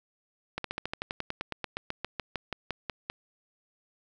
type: slowing click train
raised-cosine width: 0.3 ms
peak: -16 dBFS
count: 22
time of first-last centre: 0.58-3.1 s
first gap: 63 ms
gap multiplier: 1.06
effects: none